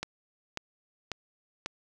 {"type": "click train", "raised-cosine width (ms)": 0.2, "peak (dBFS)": -16, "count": 4, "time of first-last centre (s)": [0.03, 1.66], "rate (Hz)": 1.84, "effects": []}